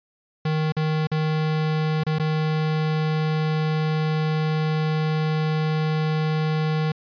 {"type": "tone with dropouts", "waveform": "square", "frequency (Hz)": 155.8, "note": "D#3", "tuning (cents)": 3, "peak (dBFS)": -21, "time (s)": [0.45, 6.92], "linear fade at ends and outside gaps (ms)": 5, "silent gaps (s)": [[0.722, 0.766], [1.071, 1.115], [2.036, 2.065], [2.186, 2.196]], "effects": ["resampled to 11025 Hz"]}